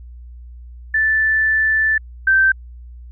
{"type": "tone pair in turn", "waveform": "sine", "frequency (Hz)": [1758, 1556.7], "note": ["A6", "G6"], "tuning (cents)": [-2, -13], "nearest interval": "major second", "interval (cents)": 211, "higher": "first", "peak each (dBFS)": [-13, -10], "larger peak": "second", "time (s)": [[0.94, 1.98], [2.27, 2.52]], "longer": "first", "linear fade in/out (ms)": 5, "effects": ["added 60 Hz sine -34 dBFS peak until 3.11 s"]}